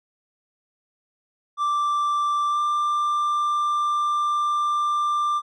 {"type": "tone with pitch glide", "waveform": "triangle", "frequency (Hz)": [1174.7, 1186.3], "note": ["D6", "D6"], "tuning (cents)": [0, 17], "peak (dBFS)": -18, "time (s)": [1.57, 5.42], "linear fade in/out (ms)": 50, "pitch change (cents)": 17, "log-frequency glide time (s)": [2.49, 2.59], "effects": ["resampled to 24000 Hz"]}